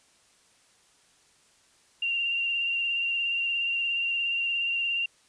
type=tone with vibrato; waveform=sine; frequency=2770 Hz; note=F7; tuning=15 cents flat; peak=-25 dBFS; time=2.02-5.06 s; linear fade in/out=5 ms; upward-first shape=triangle; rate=17 Hz; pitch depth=28 cents each way; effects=white hiss -62 dBFS RMS until 5.28 s + resampled to 22050 Hz